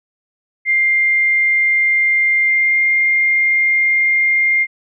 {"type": "tone with pitch glide", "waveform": "sine", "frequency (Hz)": [2100, 2113], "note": ["C7", "C7"], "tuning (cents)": [6, 16], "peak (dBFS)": -11, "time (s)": [0.65, 4.67], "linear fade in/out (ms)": 50, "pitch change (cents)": 10, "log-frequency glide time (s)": [2.42, 2.79], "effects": []}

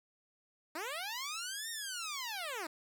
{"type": "linear two-way sweep", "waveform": "10% pulse", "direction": "up then down", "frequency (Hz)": [293.7, 1864.7, 293.7], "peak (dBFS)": -30, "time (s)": [0.75, 2.67], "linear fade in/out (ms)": 5, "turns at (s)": 1.7, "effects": []}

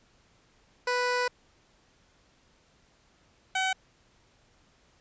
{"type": "tone pair in turn", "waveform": "15% pulse", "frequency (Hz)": [493.9, 757.7], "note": ["B4", "F#5"], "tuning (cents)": [0, 41], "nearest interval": "perfect fifth", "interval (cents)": 741, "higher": "second", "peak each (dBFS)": -19, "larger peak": "neither", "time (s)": [[0.87, 1.28], [3.55, 3.73]], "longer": "first", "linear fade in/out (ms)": 5, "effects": ["pink hiss -64 dBFS RMS until 5 s", "resampled to 16000 Hz"]}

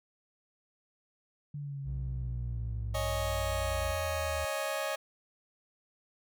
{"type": "exponential sweep", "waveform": "sine", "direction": "down", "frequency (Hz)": [146.83, 75.5], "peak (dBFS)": -36, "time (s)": [1.54, 4.45], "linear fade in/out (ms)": 5}
{"type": "tone with pitch glide", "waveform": "triangle", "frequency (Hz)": [62, 59.78], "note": ["B1", "A#1"], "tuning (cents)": [7, 44], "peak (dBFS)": -33, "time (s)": [1.84, 3.96], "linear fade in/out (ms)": 50, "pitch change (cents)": -63, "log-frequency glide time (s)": [2.03, 2.27]}
{"type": "chord", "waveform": "sawtooth", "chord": "C# suspended second", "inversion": "none", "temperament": "just", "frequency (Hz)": [554.4, 623.7, 831.5], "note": ["C#5", "D#5", "G#5"], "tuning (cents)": [0, 4, 2], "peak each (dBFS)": [-32, -31, -37], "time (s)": [2.94, 4.96], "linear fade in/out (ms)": 10}
{"effects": []}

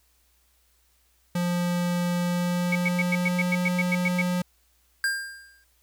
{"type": "tone with pitch glide", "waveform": "square", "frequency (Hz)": [175.8, 179.08], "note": ["F3", "F3"], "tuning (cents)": [12, 44], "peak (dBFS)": -24, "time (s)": [1.35, 4.42], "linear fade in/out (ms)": 5, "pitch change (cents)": 32, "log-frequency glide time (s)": [2.18, 3.57]}
{"type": "tone bursts", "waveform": "sine", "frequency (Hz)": 2245, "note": "C#7", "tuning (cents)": 21, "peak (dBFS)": -22, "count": 12, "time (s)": [2.72, 4.217], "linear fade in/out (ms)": 5, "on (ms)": 34, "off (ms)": 99}
{"type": "tone with exponential decay", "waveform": "square", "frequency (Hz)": 1600, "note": "G6", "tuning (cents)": 35, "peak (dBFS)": -21, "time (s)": [5.04, 5.64], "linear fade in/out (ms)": 1, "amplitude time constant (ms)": 130}
{"effects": ["added 60 Hz sine -66 dBFS peak until 5.82 s", "white hiss -66 dBFS RMS until 5.82 s"]}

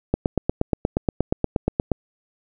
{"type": "click train", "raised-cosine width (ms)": 2, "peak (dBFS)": -5, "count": 16, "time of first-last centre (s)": [0.14, 1.917], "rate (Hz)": 8.44, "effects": []}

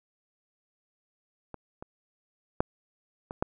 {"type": "clicks", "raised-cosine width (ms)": 1, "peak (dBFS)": [-25, -26, -9, -22, -12], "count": 5, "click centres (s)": [1.543, 1.825, 2.605, 3.309, 3.425], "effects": []}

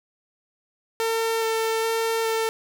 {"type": "tone with vibrato", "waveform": "sawtooth", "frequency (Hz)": 450.1, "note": "A4", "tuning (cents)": 39, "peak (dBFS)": -18, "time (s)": [1, 2.49], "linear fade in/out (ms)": 0, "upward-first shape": "square", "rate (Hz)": 1.2, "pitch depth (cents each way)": 9, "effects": []}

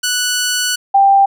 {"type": "tone pair in turn", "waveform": ["10% pulse", "sine"], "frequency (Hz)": [1480, 789], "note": ["F#6", "G5"], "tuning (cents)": [0, 11], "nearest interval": "major seventh", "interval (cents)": 1089, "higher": "first", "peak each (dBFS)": -6, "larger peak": "neither", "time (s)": [[0.03, 0.76], [0.94, 1.26]], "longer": "first", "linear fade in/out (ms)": 10, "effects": []}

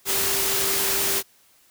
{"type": "tone in noise", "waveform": "sine", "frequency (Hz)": 392, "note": "G4", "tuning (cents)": 0, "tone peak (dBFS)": -32, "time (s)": [0.05, 1.23], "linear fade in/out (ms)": 50, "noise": "white", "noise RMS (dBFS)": -23, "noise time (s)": [0.05, 1.23], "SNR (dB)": -12, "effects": ["white hiss -58 dBFS RMS until 1.7 s"]}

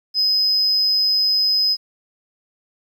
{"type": "tone", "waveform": "sine", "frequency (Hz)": 5050, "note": "D#8", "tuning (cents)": 25, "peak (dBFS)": -13, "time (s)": [0.14, 1.77], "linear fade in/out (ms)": 50, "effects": ["tanh soft clip ceiling -12 dBFS", "9-bit"]}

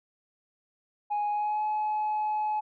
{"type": "tone with pitch glide", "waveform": "sine", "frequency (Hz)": [830.6, 851.5], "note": ["G#5", "G#5"], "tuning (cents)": [0, 43], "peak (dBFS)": -24, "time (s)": [1.1, 2.61], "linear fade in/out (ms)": 20, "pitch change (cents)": 43, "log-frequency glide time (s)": [1.31, 1.63], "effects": ["tanh soft clip ceiling -24 dBFS"]}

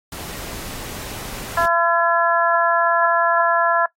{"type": "noise", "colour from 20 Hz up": "pink", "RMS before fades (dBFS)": -32, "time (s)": [0.12, 1.66], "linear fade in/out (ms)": 2}
{"type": "harmonic tone", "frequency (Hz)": 338.7, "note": "E4", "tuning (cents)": 47, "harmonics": [2, 3, 4, 5], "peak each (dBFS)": [-20, -20, -20, -20], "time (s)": [1.57, 3.86], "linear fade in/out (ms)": 5}
{"effects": ["noise-tail reverb RT60 0.1 s tail -19 dB re dry", "AAC 48 kbps"]}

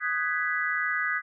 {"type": "chord", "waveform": "sine", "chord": "G# minor seventh", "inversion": "second", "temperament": "equal with one note detuned", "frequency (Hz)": [1244.5, 1498.9, 1661.2, 1975.5], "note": ["D#6", "F#6", "G#6", "B6"], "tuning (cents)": [0, 22, 0, 0], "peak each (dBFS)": [-32, -31, -30, -30], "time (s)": [0, 1.22], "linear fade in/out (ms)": 50, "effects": []}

